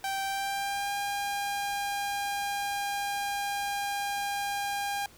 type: tone with pitch glide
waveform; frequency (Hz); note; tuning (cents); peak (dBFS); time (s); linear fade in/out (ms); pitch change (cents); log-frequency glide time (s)
sawtooth; 781 to 806.2; G5 to G5; -7 to +48; -26; 0.04-5.06; 2; +55; 0.23-0.93
effects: pink hiss -55 dBFS RMS until 5.17 s